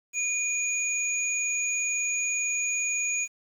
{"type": "tone pair together", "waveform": "sine", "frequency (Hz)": [2442, 6761], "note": ["D#7", "G#8"], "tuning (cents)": [-33, 30], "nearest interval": "octave + tritone", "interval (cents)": 1763, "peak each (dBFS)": -28, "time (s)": [0.13, 3.28], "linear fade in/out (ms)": 50, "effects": ["9-bit"]}